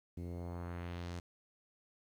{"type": "tone with low-pass filter sweep", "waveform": "sawtooth", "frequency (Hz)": 87, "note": "F2", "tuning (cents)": -6, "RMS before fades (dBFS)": -43, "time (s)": [0.17, 1.2], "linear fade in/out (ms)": 5, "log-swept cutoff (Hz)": [310, 7400], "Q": 1.3, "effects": ["11-bit"]}